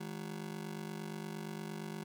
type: ring-modulated tone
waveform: 30% pulse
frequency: 185 Hz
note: F#3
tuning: in tune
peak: -35 dBFS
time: 0-2.04 s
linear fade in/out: 10 ms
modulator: 24.3 Hz
effects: none